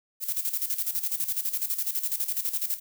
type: noise with tremolo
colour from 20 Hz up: violet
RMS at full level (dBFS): -27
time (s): 0.2-2.8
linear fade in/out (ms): 50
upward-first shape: square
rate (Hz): 12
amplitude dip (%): 70
effects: none